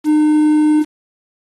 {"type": "tone with quantisation", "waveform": "triangle", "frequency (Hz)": 304, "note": "D#4", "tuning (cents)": -40, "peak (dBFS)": -7, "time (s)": [0.04, 0.85], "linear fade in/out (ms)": 50, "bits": 6, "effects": ["AAC 32 kbps"]}